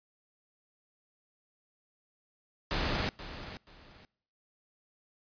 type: noise with echo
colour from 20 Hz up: pink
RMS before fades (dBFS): -31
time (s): 2.71-3.09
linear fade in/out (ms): 0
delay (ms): 480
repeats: 2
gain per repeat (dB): -12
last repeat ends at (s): 4.05
effects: noise-tail reverb RT60 0.7 s tail -25 dB re dry + resampled to 11025 Hz